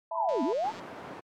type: chord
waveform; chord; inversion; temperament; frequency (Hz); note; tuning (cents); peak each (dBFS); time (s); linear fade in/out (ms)
sine; E suspended fourth; none; equal with one note detuned; 662.7 / 880 / 987.8; E5 / A5 / B5; +9 / 0 / 0; -34 / -36 / -36; 0.11-0.53; 5
type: linear two-way sweep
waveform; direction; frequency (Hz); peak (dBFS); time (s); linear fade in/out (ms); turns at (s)
sine; down then up; 1108.7 to 233.1 to 952; -26; 0.14-0.73; 50; 0.43
type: click train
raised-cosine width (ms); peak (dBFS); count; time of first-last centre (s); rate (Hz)
0.2; -31; 92; 0.29-0.796; 180
type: band-pass noise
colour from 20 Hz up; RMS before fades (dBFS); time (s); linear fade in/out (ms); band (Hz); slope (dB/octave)
white; -43; 0.63-1.21; 20; 150 to 970; 12
effects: MP3 96 kbps